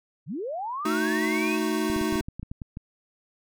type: linear sweep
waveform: sine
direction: up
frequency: 110 to 2637 Hz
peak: -29 dBFS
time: 0.26-1.59 s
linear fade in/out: 50 ms
type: chord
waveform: square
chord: D# diminished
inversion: second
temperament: equal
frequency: 220 / 311.1 / 370 Hz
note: A3 / D#4 / F#4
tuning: 0 / 0 / 0 cents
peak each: -30 / -28 / -30 dBFS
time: 0.85-2.21 s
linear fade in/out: 5 ms
type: clicks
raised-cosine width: 5 ms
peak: -23 dBFS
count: 12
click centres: 1.9 / 1.963 / 2.013 / 2.126 / 2.157 / 2.209 / 2.285 / 2.396 / 2.43 / 2.515 / 2.618 / 2.771 s
effects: none